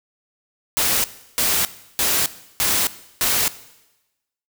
white noise bursts, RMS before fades -19 dBFS, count 5, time 0.77-3.48 s, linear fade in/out 0 ms, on 270 ms, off 340 ms, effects noise-tail reverb RT60 1.0 s tail -17 dB re dry

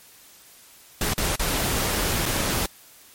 pink noise with dropouts, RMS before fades -24 dBFS, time 1.01-2.66 s, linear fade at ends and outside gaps 2 ms, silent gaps 1.136-1.179 / 1.357-1.394 / 2.256-2.26 s, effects white hiss -50 dBFS RMS until 3.14 s + MP3 64 kbps

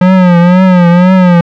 square tone with vibrato, 179.7 Hz, F3, 50 cents sharp, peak -3 dBFS, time 0.01-1.41 s, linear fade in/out 5 ms, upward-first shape triangle, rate 2 Hz, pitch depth 91 cents each way, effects low-pass 2000 Hz 12 dB/octave

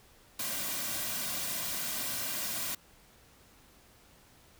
white noise with comb filter, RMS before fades -35 dBFS, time 0.39-2.75 s, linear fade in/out 5 ms, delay 2.3 ms, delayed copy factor -0.6, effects pink hiss -60 dBFS RMS until 4.59 s

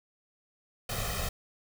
pink noise with comb filter, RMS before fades -33 dBFS, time 0.89-1.29 s, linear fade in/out 5 ms, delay 1.6 ms, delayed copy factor +0.95, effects none

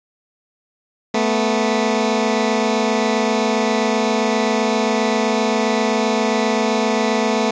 15% pulse tone pair together, 219.3 / 246.9 Hz, A3 / B3, -6 / 0 cents, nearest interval major second, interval 206 cents, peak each -11 / -14 dBFS, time 1.14-7.51 s, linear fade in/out 5 ms, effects resampled to 16000 Hz + 8-bit

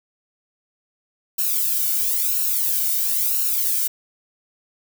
violet noise with flanger, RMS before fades -21 dBFS, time 1.38-3.88 s, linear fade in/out 10 ms, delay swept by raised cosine 0.72 to 1.37 ms, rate 0.99 Hz, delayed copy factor +0.95, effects none

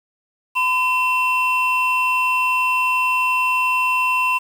triangle tone pair together, 1011.4 / 2700 Hz, B5 / E7, +41 / +41 cents, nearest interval octave + perfect fourth, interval 1700 cents, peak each -17 dBFS, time 0.55-4.39 s, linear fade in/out 20 ms, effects 7-bit

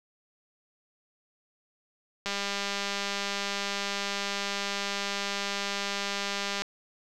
click train, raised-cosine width 0.2 ms, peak -14 dBFS, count 873, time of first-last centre 2.26-6.62 s, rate 200 Hz, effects none

